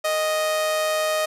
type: tone with amplitude modulation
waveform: sawtooth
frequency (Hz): 622.3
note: D#5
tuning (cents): 0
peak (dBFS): -15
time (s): 0.04-1.26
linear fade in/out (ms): 10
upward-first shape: sine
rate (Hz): 174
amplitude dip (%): 35
effects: resampled to 32000 Hz + 9-bit